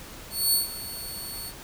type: tone with ADSR envelope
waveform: 10% pulse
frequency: 4435 Hz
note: C#8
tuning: in tune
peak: -12 dBFS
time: 0.3-1.53 s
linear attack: 230 ms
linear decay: 140 ms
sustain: -16 dB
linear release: 51 ms
effects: pink hiss -43 dBFS RMS until 1.63 s